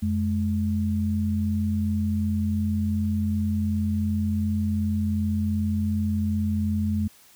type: tone pair together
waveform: sine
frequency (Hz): 89 / 211.7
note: F2 / G#3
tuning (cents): +33 / +33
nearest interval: octave + minor third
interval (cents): 1500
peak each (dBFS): -25 / -24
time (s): 0.02-7.08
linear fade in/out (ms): 10
effects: white hiss -54 dBFS RMS until 7.35 s